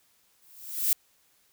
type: noise with exponential growth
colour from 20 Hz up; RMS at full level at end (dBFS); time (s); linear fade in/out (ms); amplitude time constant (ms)
violet; -21; 0.42-0.93; 2; 110
effects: white hiss -66 dBFS RMS until 1.52 s